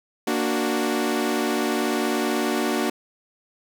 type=chord; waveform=sawtooth; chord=Bb augmented; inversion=none; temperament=equal; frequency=233.1 / 293.7 / 370 Hz; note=Bb3 / D4 / F#4; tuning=0 / 0 / 0 cents; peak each=-22 dBFS; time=0.27-2.9 s; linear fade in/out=5 ms; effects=none